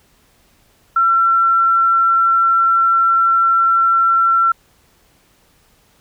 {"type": "tone", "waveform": "sine", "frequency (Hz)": 1353, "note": "E6", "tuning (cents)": 45, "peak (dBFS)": -10, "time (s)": [0.96, 4.52], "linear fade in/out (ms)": 5, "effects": ["pink hiss -55 dBFS RMS until 6 s"]}